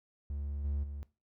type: tone with level steps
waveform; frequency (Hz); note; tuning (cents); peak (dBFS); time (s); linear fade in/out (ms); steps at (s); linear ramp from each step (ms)
triangle; 71.6; D2; -43; -33 / -29 / -37; 0.3-1.03; 0; 0.64 / 0.83; 10
effects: noise-tail reverb RT60 0.3 s tail -20 dB re dry

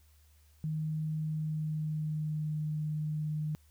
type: tone with pitch glide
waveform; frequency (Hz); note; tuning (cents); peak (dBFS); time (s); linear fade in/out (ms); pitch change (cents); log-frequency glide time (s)
sine; 155.56 to 152.89; D#3 to D#3; 0 to -30; -31; 0.64-3.55; 0; -30; 1.15-2.63
effects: added 75 Hz sine -60 dBFS peak until 3.7 s + white hiss -69 dBFS RMS until 3.7 s

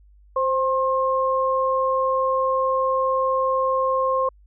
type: tone pair together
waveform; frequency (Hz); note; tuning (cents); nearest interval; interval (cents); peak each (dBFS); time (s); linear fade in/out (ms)
sine; 523.3 / 1068; C5 / C6; 0 / +35; octave; 1235; -21; 0.36-4.29; 5
effects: added 50 Hz sine -49 dBFS peak until 4.46 s

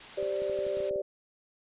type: noise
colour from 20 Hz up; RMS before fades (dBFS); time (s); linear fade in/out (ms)
white; -45; 0-0.9; 5
type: chord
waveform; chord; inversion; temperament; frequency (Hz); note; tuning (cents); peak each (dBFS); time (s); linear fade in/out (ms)
sine; G suspended fourth; none; equal; 392 / 523.3 / 587.3; G4 / C5 / D5; 0 / 0 / 0; -33 / -36 / -31; 0.17-1.02; 10
type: clicks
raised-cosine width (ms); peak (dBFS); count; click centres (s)
2; -32; 9; 0.227 / 0.42 / 0.497 / 0.589 / 0.667 / 0.771 / 0.804 / 0.91 / 0.959
effects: resampled to 8000 Hz

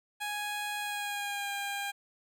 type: tone with pitch glide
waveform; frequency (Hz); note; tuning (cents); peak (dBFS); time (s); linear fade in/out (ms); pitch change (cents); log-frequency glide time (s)
15% pulse; 830.6 to 803.7; G#5 to G5; 0 to +43; -27; 0.2-1.92; 20; -57; 0.79-1.52
effects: none

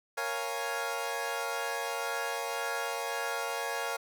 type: chord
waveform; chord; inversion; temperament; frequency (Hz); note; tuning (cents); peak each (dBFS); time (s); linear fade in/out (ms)
20% pulse; Bb minor seventh; none; equal; 466.2 / 554.4 / 698.5 / 830.6; Bb4 / Db5 / F5 / Ab5; 0 / 0 / 0 / 0; -33; 0.17-3.97; 10
effects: none

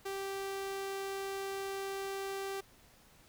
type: tone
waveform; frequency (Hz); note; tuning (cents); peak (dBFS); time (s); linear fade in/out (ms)
sawtooth; 390.8; G4; -5; -33; 0.05-2.61; 10
effects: pink hiss -62 dBFS RMS until 3.28 s

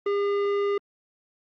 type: tone with tanh clipping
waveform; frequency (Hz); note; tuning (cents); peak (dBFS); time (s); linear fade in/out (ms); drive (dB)
sine; 404.1; G#4; -47; -24; 0.06-0.78; 5; 13
effects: Opus 32 kbps

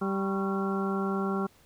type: harmonic tone with a mistuned harmonic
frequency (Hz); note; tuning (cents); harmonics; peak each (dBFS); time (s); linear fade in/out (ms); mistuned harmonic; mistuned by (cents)
195; G3; -9; 1 / 2 / 3 / 4 / 5 / 6 / 7; -29 / -32 / -43 / -38 / -46 / -38 / -37; 0.01-1.47; 10; 6; -98
effects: pink hiss -61 dBFS RMS until 1.65 s

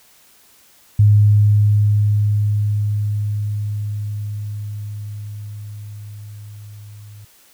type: tone with level ramp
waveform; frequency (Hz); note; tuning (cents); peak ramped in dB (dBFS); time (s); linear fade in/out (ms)
sine; 104.2; G#2; +6; -7 to -36; 0.99-7.25; 5
effects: white hiss -51 dBFS RMS until 7.53 s

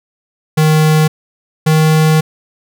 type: tone pair in turn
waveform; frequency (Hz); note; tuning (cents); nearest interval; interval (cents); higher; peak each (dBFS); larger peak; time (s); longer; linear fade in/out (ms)
square; 155.5 / 156.67; D#3 / D#3; -1 / +12; unison; 13; second; -8 / -8; neither; 0.57-1.08 / 1.66-2.21; second; 10
effects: none

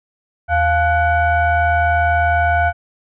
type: tone with frequency modulation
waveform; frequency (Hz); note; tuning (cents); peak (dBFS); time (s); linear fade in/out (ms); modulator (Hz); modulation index
sine; 700; F5; +4; -12; 0.48-2.73; 50; 781; 1.1
effects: none

